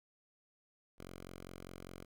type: tone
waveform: 5% pulse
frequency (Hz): 45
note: F#1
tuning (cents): -47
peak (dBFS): -37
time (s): 0.98-2.05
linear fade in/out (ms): 10
effects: none